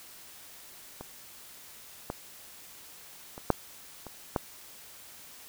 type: clicks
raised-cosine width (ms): 1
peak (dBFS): -25 / -18 / -27 / -7 / -27 / -12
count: 6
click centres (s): 1.01 / 2.101 / 3.379 / 3.503 / 4.067 / 4.362
effects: white hiss -50 dBFS RMS until 5.48 s